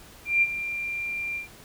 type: tone with ADSR envelope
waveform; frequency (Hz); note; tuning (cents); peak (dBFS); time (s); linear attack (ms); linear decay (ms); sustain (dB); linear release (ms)
sine; 2379; D7; +22; -16; 0.25-1.48; 170; 41; -12; 120
effects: pink hiss -49 dBFS RMS until 1.64 s